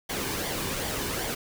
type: noise with flanger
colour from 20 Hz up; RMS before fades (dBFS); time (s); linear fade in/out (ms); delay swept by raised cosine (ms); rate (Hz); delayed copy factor
pink; -31; 0.09-1.35; 10; 0.75 to 1.56; 2.6; -0.5
effects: none